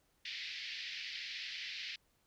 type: band-pass noise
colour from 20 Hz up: pink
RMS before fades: -44 dBFS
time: 0.25-1.96 s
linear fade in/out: 5 ms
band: 1900 to 5000 Hz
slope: 48 dB/octave
effects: pink hiss -75 dBFS RMS until 2.26 s